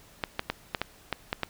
clicks, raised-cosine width 0.3 ms, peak -11 dBFS, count 8, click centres 0.238 / 0.394 / 0.5 / 0.748 / 0.816 / 1.127 / 1.329 / 1.433 s, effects pink hiss -55 dBFS RMS until 1.49 s

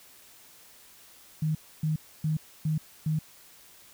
sine tone bursts, 155.56 Hz, D#3, in tune, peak -24 dBFS, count 5, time 1.42-3.19 s, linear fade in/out 5 ms, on 130 ms, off 280 ms, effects white hiss -54 dBFS RMS until 3.93 s

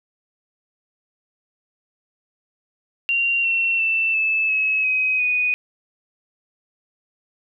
sine tone with pitch steps, 2764 / 2715 / 2667 / 2619 / 2573 / 2527 / 2482 Hz, F7 / F7 / E7 / E7 / E7 / D#7 / D#7, -19 / -50 / +20 / -12 / -43 / +26 / -5 cents, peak -17 dBFS, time 3.09-5.54 s, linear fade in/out 0 ms, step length 350 ms, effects none

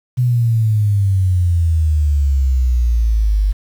sine exponential sweep, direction down, 126.2 to 49 Hz, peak -11 dBFS, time 0.17-3.53 s, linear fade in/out 20 ms, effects 7-bit

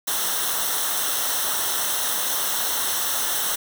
white noise with comb filter, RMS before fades -24 dBFS, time 0.07-3.56 s, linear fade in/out 10 ms, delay 0.42 ms, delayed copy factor -0.75, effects none

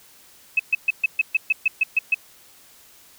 sine tone bursts, 2585 Hz, E7, 34 cents flat, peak -14 dBFS, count 11, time 0.57-2.145 s, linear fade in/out 5 ms, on 25 ms, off 130 ms, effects white hiss -51 dBFS RMS until 3.18 s

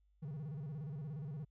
triangle tone with vibrato, 146.83 Hz, D3, in tune, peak -39 dBFS, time 0.22-1.45 s, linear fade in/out 10 ms, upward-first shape square, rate 17 Hz, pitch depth 140 cents each way, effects added 50 Hz sine -69 dBFS peak until 1.5 s

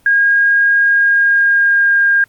sine tone with pitch glide, 1628 to 1612.1 Hz, G#6 to G6, -35 to +48 cents, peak -8 dBFS, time 0.06-2.24 s, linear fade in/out 2 ms, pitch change -17 cents, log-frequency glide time 0.78-2.02 s, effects pink hiss -53 dBFS RMS until 2.28 s + Opus 24 kbps

